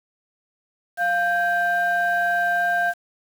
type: tone pair together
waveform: sine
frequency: 698.5 / 1575.3 Hz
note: F5 / G6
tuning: 0 / +8 cents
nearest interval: octave + major second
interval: 1408 cents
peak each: -20 dBFS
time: 0.97-2.94 s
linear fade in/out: 50 ms
effects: tanh soft clip ceiling -13 dBFS + 7-bit